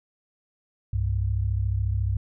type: tone pair together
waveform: sine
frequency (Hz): 65.3 / 99.37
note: C2 / G2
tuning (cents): -3 / +24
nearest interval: perfect fifth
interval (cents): 727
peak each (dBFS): -26 / -24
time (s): 0.93-2.17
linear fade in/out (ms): 5
effects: none